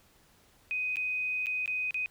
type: tone with dropouts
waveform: sine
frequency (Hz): 2503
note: D#7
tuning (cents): +10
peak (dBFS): -29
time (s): 0.71-2.06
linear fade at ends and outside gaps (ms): 0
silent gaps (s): 0.958-0.969 / 1.46-1.468 / 1.659-1.677 / 1.908-1.944
effects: pink hiss -63 dBFS RMS until 2.1 s